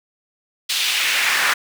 brown noise with high-pass filter sweep, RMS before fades -19 dBFS, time 0.69-1.54 s, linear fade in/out 10 ms, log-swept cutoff 3600 to 1500 Hz, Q 1.9, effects none

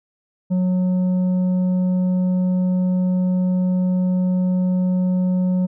sine tone with tanh clipping, 182.9 Hz, F#3, 20 cents flat, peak -17 dBFS, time 0.5-5.67 s, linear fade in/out 20 ms, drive 6 dB, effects none

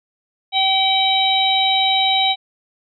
harmonic tone, 768 Hz, G5, 36 cents flat, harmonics 1 / 3 / 4 / 5, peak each -18 / -23 / -22 / -17 dBFS, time 0.52-2.36 s, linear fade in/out 50 ms, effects none

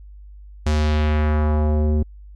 square tone with low-pass filter sweep, 76 Hz, D#2, 40 cents flat, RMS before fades -18 dBFS, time 0.66-2.03 s, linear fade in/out 5 ms, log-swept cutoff 7200 to 330 Hz, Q 1.2, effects added 50 Hz sine -38 dBFS peak until 2.35 s

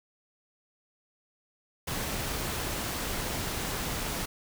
pink noise, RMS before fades -33 dBFS, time 1.87-4.26 s, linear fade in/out 10 ms, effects none

